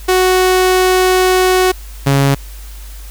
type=tone pair in turn; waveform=sawtooth; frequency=370 / 138.59 Hz; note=F#4 / C#3; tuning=0 / 0 cents; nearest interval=octave + perfect fourth; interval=1700 cents; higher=first; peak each=-5 dBFS; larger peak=neither; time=0.08-1.72 / 2.06-2.35 s; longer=first; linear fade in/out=10 ms; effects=added 50 Hz sine -28 dBFS peak until 3.1 s + white hiss -39 dBFS RMS until 3.1 s